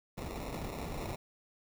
pink noise with sample-and-hold, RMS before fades -40 dBFS, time 0.17-1.16 s, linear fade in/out 10 ms, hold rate 1575 Hz, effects none

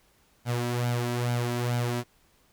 sawtooth tone with flanger, 120.9 Hz, B2, 36 cents flat, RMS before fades -28 dBFS, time 0.45-2.04 s, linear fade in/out 50 ms, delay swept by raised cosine 1.3 to 3.1 ms, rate 2.3 Hz, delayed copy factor +0.6, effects pink hiss -64 dBFS RMS until 2.52 s

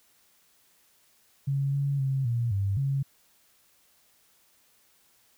sine tone with pitch steps, 138.5 / 140.4 / 134.7 / 118.3 / 98.6 / 137.5 Hz, C#3 / C#3 / C#3 / A#2 / G2 / C#3, -1 / +22 / -49 / +26 / +11 / -14 cents, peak -24 dBFS, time 1.47-3.03 s, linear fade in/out 10 ms, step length 260 ms, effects white hiss -64 dBFS RMS until 5.37 s

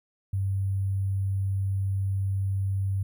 sine tone with sample-and-hold, 97.2 Hz, G2, 14 cents flat, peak -24 dBFS, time 0.33-3.03 s, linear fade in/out 5 ms, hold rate 11025 Hz, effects none

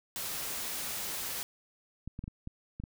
white noise, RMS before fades -37 dBFS, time 0.16-1.43 s, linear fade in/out 0 ms
clicks, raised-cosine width 5 ms, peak -27 dBFS, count 7, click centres 2.076 / 2.191 / 2.24 / 2.279 / 2.474 / 2.8 / 2.838 s
effects none

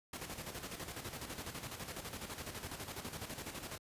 pink noise with tremolo, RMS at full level -43 dBFS, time 0.13-3.78 s, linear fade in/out 5 ms, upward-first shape square, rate 12 Hz, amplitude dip 55%, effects high-pass 60 Hz 12 dB/octave + resampled to 32000 Hz

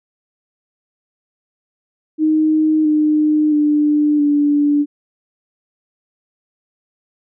sine tone with pitch steps, 311.1 / 304.3 / 297.7 / 291.3 Hz, D#4 / D#4 / D4 / D4, 0 / -38 / +24 / -14 cents, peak -11 dBFS, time 2.18-4.86 s, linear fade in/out 50 ms, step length 670 ms, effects none

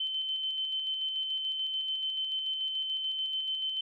sine tone with tremolo, 3073 Hz, G7, 35 cents flat, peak -29 dBFS, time 0-3.81 s, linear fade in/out 5 ms, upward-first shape square, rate 6.9 Hz, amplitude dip 30%, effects none

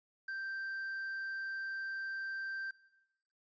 triangle tone with quantisation, 1568 Hz, G6, in tune, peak -36 dBFS, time 0.28-2.71 s, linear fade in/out 5 ms, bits 11, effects noise-tail reverb RT60 1.0 s tail -20 dB re dry + resampled to 16000 Hz

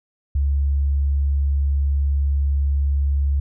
sine tone, 70.1 Hz, C#2, 20 cents sharp, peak -16 dBFS, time 0.35-3.4 s, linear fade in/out 5 ms, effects none

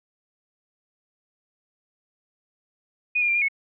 sine tone with pitch steps, 2475 / 2417 / 2374 / 2418 / 2199 Hz, D#7 / D7 / D7 / D7 / C#7, -10 / +49 / +18 / +50 / -14 cents, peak -19 dBFS, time 3.15-3.485 s, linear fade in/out 10 ms, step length 67 ms, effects none

